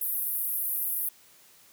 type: band-pass noise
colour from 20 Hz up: white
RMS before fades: -30 dBFS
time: 0.01-1.09 s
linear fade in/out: 5 ms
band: 11000 to 16000 Hz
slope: 48 dB/octave
effects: white hiss -57 dBFS RMS until 1.72 s + high-pass 80 Hz 12 dB/octave